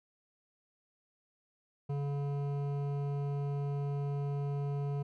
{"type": "tone with hard clipping", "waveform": "sine", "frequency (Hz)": 142, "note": "C#3", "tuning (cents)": 42, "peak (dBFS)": -34, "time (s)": [1.89, 5.03], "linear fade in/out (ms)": 10, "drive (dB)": 12, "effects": []}